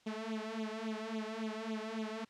sawtooth tone with flanger, 220 Hz, A3, in tune, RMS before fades -40 dBFS, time 0.06-2.25 s, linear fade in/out 10 ms, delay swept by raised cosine 0.28 to 3.08 ms, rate 3.6 Hz, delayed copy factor +1, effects white hiss -67 dBFS RMS until 2.29 s + low-pass 5000 Hz 12 dB/octave

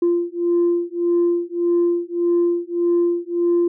sine beating tone pair, 345.1 / 346.8 Hz, F4 / F4, -21 / -12 cents, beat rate 1.7 Hz, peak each -18 dBFS, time 0.02-3.68 s, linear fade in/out 5 ms, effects tanh soft clip ceiling -11 dBFS

